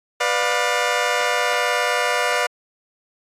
15% pulse chord, B diminished, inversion none, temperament just, 493.9 / 592.7 / 711.2 Hz, B4 / D5 / F5, 0 / +16 / +31 cents, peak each -16 dBFS, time 0.2-2.47 s, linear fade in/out 10 ms, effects low-pass 8000 Hz 12 dB/octave + AAC 64 kbps

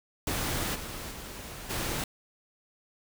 pink noise with level steps, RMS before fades -31 / -39 / -42 / -32 dBFS, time 0.27-2.04 s, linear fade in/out 2 ms, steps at 0.74 / 1.1 / 1.69 s, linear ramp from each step 20 ms, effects none

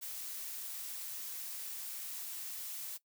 blue noise, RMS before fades -43 dBFS, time 0.01-2.98 s, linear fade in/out 20 ms, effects noise-tail reverb RT60 0.1 s tail -18 dB re dry

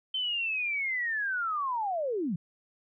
sine linear sweep, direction down, 3101 to 149.9 Hz, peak -28 dBFS, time 0.14-2.36 s, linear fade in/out 5 ms, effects none

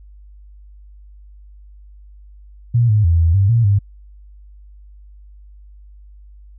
sine tone with pitch steps, 118.8 / 106.2 / 83.5 / 82.4 / 97.9 / 116.5 / 100.6 Hz, A#2 / G#2 / E2 / E2 / G2 / A#2 / G2, +33 / +39 / +23 / 0 / -2 / -1 / +45 cents, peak -10 dBFS, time 2.74-3.79 s, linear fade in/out 10 ms, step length 150 ms, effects added 50 Hz sine -39 dBFS peak until 6.58 s

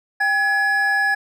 triangle tone pair together, 794 / 1691.2 Hz, G5 / G#6, +22 / +31 cents, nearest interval octave + minor second, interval 1309 cents, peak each -21 / -15 dBFS, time 0.2-1.15 s, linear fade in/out 10 ms, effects none

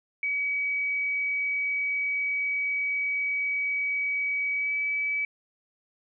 sine tone with pitch glide, 2272 to 2292 Hz, C#7 to D7, +42 to -43 cents, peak -25 dBFS, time 0.23-5.25 s, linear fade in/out 2 ms, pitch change +15 cents, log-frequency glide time 4.56-4.72 s, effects none

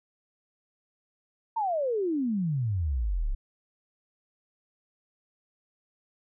sine exponential sweep, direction down, 932.3 to 30.87 Hz, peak -25 dBFS, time 1.56-3.35 s, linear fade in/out 10 ms, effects none

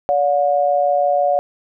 sine tone pair together, 573.9 / 720 Hz, D5 / F#5, -40 / -47 cents, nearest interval major third, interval 393 cents, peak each -16 dBFS, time 0.09-1.39 s, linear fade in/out 0 ms, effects none

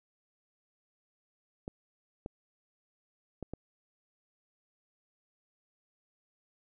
clicks, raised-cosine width 2 ms, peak -25 dBFS, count 4, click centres 1.679 / 2.261 / 3.427 / 3.536 s, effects none

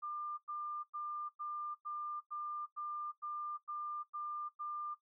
sine tone bursts, 1197 Hz, D6, 33 cents sharp, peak -39 dBFS, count 11, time 0.02-4.95 s, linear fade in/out 20 ms, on 360 ms, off 97 ms, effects noise-tail reverb RT60 0.1 s tail -17 dB re dry

